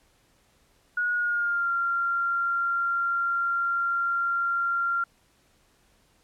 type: tone with pitch glide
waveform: sine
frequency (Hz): 1451 to 1383.1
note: F#6 to F6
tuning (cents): -34 to -17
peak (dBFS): -23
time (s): 0.97-5.04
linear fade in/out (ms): 5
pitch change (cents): -83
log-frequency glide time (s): 1.13-1.7
effects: pink hiss -64 dBFS RMS until 6.23 s + low-pass 12000 Hz 12 dB/octave